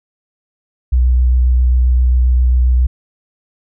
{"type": "tone with vibrato", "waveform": "sine", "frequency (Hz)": 62.2, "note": "B1", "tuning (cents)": 13, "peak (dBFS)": -8, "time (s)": [0.92, 2.87], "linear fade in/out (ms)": 10, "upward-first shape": "square", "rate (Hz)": 7.5, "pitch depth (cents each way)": 12, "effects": []}